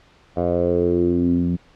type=tone with low-pass filter sweep; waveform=10% pulse; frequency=87.31 Hz; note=F2; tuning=in tune; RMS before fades=-19 dBFS; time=0.36-1.57 s; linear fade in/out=20 ms; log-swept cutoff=710 to 200 Hz; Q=4.6; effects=pink hiss -53 dBFS RMS until 1.75 s + low-pass 4000 Hz 12 dB/octave